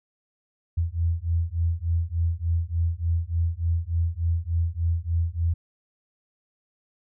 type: beating tone pair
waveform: sine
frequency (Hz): 82.41 / 85.81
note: E2 / F2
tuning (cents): 0 / -30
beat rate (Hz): 3.4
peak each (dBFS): -25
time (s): 0.77-5.54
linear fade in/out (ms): 10
effects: none

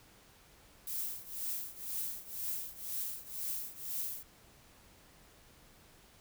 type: noise with tremolo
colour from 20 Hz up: violet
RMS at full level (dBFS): -36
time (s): 0.87-4.23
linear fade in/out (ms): 2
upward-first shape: triangle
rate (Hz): 2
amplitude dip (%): 90
effects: pink hiss -61 dBFS RMS until 6.2 s

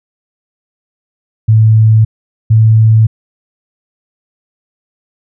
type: tone pair in turn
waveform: sine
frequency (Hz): 110 / 110.64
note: A2 / A2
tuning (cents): 0 / +10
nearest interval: unison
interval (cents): 10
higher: second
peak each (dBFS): -3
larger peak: neither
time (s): 1.48-2.05 / 2.5-3.07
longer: neither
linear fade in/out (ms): 10
effects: none

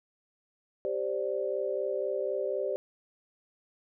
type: chord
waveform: sine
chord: G suspended fourth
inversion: none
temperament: equal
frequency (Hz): 392 / 523.3 / 587.3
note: G4 / C5 / D5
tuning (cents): 0 / 0 / 0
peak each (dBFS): -33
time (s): 0.85-2.76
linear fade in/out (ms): 0
effects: none

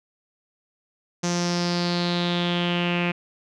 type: tone with low-pass filter sweep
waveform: sawtooth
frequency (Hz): 174.61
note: F3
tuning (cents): 0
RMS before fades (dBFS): -24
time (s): 1.23-3.12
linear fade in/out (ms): 10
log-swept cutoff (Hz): 6200 to 2500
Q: 5.4
effects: none

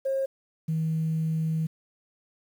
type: tone pair in turn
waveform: sine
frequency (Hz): 538 / 159.95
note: C5 / D#3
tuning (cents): +48 / +48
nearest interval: octave + major sixth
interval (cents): 2100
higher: first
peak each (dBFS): -23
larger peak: neither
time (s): 0.05-0.26 / 0.68-1.67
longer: second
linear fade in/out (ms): 10
effects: tanh soft clip ceiling -20 dBFS + 9-bit

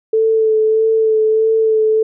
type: tone with vibrato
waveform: sine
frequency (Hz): 440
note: A4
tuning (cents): 0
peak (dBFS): -10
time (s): 0.13-2.03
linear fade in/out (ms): 5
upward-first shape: sine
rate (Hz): 1.6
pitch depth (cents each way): 19
effects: none

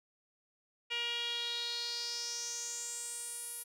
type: tone with band-pass filter sweep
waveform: sawtooth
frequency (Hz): 474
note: A#4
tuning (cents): +29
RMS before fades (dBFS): -39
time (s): 0.9-3.64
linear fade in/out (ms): 20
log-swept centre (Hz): 2700 to 11000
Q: 5.2
effects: none

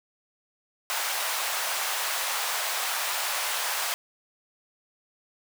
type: high-pass noise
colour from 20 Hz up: pink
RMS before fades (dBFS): -29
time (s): 0.9-3.94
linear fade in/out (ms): 0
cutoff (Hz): 710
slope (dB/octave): 24
effects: none

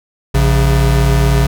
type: tone pair together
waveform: square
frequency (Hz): 57.27 / 136.2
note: A#1 / C#3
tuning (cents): -30 / -30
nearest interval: octave + minor third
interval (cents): 1500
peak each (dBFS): -12 / -13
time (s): 0.34-1.47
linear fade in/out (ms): 10
effects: none

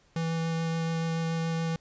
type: tone with vibrato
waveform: square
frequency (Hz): 164.2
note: E3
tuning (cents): -6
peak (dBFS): -28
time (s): 0.16-1.76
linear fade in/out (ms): 2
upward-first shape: sine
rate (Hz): 7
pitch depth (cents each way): 8
effects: pink hiss -64 dBFS RMS until 1.8 s + resampled to 16000 Hz

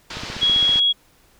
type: low-pass noise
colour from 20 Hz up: white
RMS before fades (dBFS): -33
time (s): 0.1-0.8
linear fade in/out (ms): 5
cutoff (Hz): 4900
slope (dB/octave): 24
type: click train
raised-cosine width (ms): 3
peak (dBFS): -20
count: 10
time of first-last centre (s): 0.17-0.758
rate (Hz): 15.3
type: tone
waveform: sine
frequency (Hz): 3322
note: G#7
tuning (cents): 0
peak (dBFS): -14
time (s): 0.41-0.93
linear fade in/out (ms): 20
effects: pink hiss -56 dBFS RMS until 1.39 s

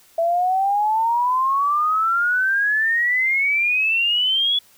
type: exponential sweep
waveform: sine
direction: up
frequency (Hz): 659.3 to 3415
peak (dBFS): -16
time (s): 0.18-4.59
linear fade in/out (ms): 5
effects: white hiss -53 dBFS RMS until 4.77 s

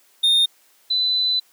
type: tone pair in turn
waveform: triangle / sine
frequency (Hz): 3661 / 4004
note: A#7 / B7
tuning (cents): -32 / +23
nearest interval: major second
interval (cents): 155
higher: second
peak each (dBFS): -12 / -17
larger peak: first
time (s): 0.23-0.46 / 0.9-1.4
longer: second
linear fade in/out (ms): 10
effects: white hiss -57 dBFS RMS until 1.52 s + high-pass 300 Hz 12 dB/octave

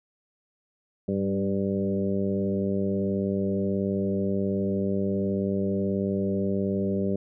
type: harmonic tone with a mistuned harmonic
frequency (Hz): 98.6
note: G2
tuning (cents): +11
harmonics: 1 / 2 / 3 / 4 / 5 / 6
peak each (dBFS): -34 / -26 / -35 / -30 / -34 / -35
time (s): 1.08-7.16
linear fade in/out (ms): 5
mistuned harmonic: 2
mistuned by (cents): -16
effects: none

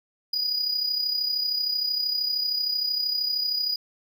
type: tone with amplitude modulation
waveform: triangle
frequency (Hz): 4916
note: D#8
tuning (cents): -22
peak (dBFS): -20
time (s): 0.33-3.76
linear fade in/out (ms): 5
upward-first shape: sine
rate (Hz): 33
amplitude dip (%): 55
effects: none

